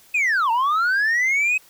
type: linear two-way sweep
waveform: sine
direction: down then up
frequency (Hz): 2564 to 886 to 2564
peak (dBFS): -14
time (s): 0.14-1.58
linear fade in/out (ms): 10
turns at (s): 0.51
effects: tanh soft clip ceiling -16 dBFS + white hiss -52 dBFS RMS until 1.69 s